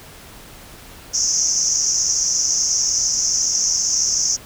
white band-pass noise, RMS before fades -19 dBFS, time 1.13-4.37 s, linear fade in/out 20 ms, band 5400 to 6600 Hz, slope 96 dB/octave, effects pink hiss -41 dBFS RMS until 4.45 s

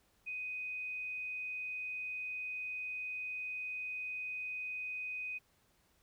sine tone, 2500 Hz, D#7, 8 cents sharp, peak -38 dBFS, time 0.26-5.39 s, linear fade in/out 20 ms, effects pink hiss -72 dBFS RMS until 6.02 s

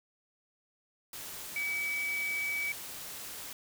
sine tone in noise, 2285 Hz, D7, 48 cents flat, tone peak -31 dBFS, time 1.56-2.72 s, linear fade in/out 2 ms, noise white, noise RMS -43 dBFS, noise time 1.13-3.53 s, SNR +9 dB, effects none

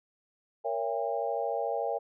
sine chord, A# diminished seventh, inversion none, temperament just, 466.2 / 559.4 / 671.3 / 805.5 Hz, A#4 / C#5 / E5 / G5, 0 / +16 / +31 / +47 cents, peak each -34 dBFS, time 0.64-1.99 s, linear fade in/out 20 ms, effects none

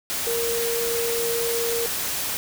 sine tone in noise, 466.2 Hz, A#4, in tune, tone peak -24 dBFS, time 0.27-1.86 s, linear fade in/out 0 ms, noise white, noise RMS -27 dBFS, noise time 0.1-2.37 s, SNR 0 dB, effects none

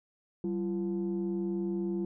sine tone pair together, 192.1 / 342.3 Hz, G3 / F4, -35 / -35 cents, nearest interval minor seventh, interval 1000 cents, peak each -31 / -31 dBFS, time 0.44-2.05 s, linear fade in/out 2 ms, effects tanh soft clip ceiling -25 dBFS

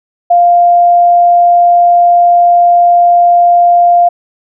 sine tone, 698.5 Hz, F5, in tune, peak -3 dBFS, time 0.3-4.09 s, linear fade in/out 10 ms, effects none

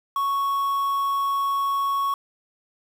triangle tone with quantisation, 1108.7 Hz, C#6, in tune, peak -19 dBFS, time 0.16-2.14 s, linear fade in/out 2 ms, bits 7, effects none

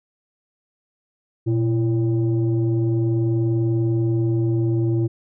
sine tone pair together, 118.94 / 336.4 Hz, A#2 / E4, +35 / +35 cents, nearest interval octave + tritone, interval 1800 cents, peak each -17 / -20 dBFS, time 1.46-5.08 s, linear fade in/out 20 ms, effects tanh soft clip ceiling -13 dBFS

